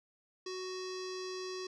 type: tone with low-pass filter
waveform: square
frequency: 371.3 Hz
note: F#4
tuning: 6 cents sharp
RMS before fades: -41 dBFS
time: 0.46-1.67 s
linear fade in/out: 5 ms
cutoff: 5300 Hz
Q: 5.8
effects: none